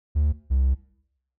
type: tone pair in turn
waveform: triangle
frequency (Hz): 74.2 / 66.1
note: D2 / C2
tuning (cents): +18 / +18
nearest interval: major second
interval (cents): 200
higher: first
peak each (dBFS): -15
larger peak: neither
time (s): 0.15-0.33 / 0.5-0.75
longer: second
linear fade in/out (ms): 20
effects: noise-tail reverb RT60 0.7 s tail -19 dB re dry + tanh soft clip ceiling -11 dBFS